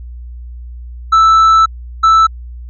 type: tone bursts at uneven times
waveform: triangle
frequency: 1318.5 Hz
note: E6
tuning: in tune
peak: -3 dBFS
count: 2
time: 1.12-1.66 / 2.03-2.27 s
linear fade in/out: 10 ms
effects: added 60 Hz sine -26 dBFS peak until 2.69 s + resampled to 16000 Hz